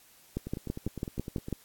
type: two click trains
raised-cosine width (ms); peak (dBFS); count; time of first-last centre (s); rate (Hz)
3; -18 / -24; 8 / 11; 0.37-1.527 / 0.47-1.484; 6.05 / 9.86
effects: white hiss -59 dBFS RMS until 1.64 s + AAC 64 kbps